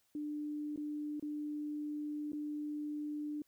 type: tone with dropouts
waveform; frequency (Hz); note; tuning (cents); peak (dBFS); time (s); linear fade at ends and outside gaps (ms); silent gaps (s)
sine; 297.7; D4; +24; -37; 0.15-3.42; 2; 0.761-0.775 / 1.197-1.225 / 2.32-2.331
effects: white hiss -75 dBFS RMS until 3.47 s